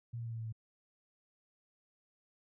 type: tone with pitch steps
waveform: sine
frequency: 117.8 / 116.45 / 115.11 / 113.79 / 112.48 / 111.19 Hz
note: A#2 / A#2 / A#2 / A#2 / A2 / A2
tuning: +19 / -1 / -21 / -41 / +39 / +19 cents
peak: -38 dBFS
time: 0.13-0.526 s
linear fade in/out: 10 ms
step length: 66 ms
effects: none